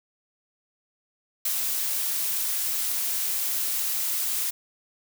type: noise with ADSR envelope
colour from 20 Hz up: blue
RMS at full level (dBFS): -25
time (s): 1.45-4.51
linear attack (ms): 5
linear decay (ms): 74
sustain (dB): -2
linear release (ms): 13
effects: none